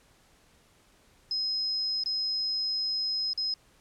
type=tone with dropouts; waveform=sine; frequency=5100 Hz; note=D#8; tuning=42 cents sharp; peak=-27 dBFS; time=1.31-3.54 s; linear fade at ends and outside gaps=2 ms; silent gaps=2.037-2.059 / 3.333-3.376 s; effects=pink hiss -62 dBFS RMS until 3.8 s + low-pass 11000 Hz 12 dB/octave